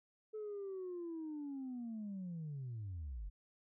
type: linear sweep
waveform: sine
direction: down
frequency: 435.9 to 42.16 Hz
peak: -40 dBFS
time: 0.33-3.3 s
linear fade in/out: 20 ms
effects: tanh soft clip ceiling -39 dBFS